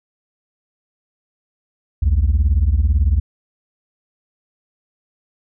sine beating tone pair, 61.74 / 79.74 Hz, B1 / D#2, 0 / +43 cents, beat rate 18 Hz, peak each -13 dBFS, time 2.02-3.2 s, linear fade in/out 10 ms, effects tanh soft clip ceiling -9 dBFS

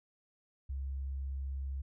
sine tone, 67.7 Hz, C#2, 40 cents flat, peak -35 dBFS, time 0.69-1.82 s, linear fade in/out 10 ms, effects none

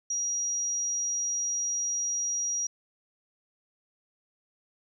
sine tone, 5740 Hz, F8, 47 cents sharp, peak -27 dBFS, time 0.1-2.67 s, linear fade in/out 5 ms, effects 11-bit

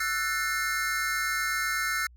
square chord, F# half-diminished seventh, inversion third, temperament just, 1332 / 1480 / 1776 / 2131 Hz, E6 / F#6 / A6 / C7, +18 / 0 / +16 / +31 cents, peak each -33 dBFS, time 0-2.07 s, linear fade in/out 5 ms, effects added 60 Hz sine -50 dBFS peak until 2.16 s

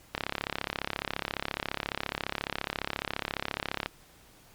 click train, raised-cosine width 0.3 ms, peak -13 dBFS, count 129, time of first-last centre 0.15-3.86 s, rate 34.5 Hz, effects pink hiss -57 dBFS RMS until 4.54 s + MP3 96 kbps

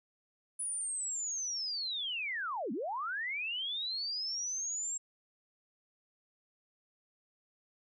sine linear two-way sweep, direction down then up, 9956 to 197.6 to 7600 Hz, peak -34 dBFS, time 0.59-4.98 s, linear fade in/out 10 ms, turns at 2.72 s, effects none

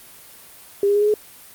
sine tone with pitch steps, 401.6 / 407 / 412.4 / 417.9 / 423.5 Hz, G4 / G#4 / G#4 / G#4 / G#4, +42 / -35 / -12 / +11 / +34 cents, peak -14 dBFS, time 0.83-1.14 s, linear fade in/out 2 ms, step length 62 ms, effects white hiss -44 dBFS RMS until 1.54 s + Opus 32 kbps

